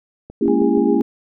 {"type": "click train", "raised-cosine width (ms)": 2, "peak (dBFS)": -22, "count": 4, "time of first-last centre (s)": [0.3, 0.775], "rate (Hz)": 6.31}
{"type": "chord", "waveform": "sine", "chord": "A# diminished seventh", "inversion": "none", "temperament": "just", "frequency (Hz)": [233.1, 279.7, 335.6, 402.8], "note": ["A#3", "C#4", "E4", "G4"], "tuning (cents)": [0, 16, 31, 47], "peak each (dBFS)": -19, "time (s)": [0.41, 1.02], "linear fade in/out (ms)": 5}
{"type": "harmonic tone", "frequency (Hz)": 205.1, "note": "G#3", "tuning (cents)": -21, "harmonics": [1, 2, 4], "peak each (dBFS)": [-23, -26, -29], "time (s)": [0.48, 1.01], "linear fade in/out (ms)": 0}
{"effects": []}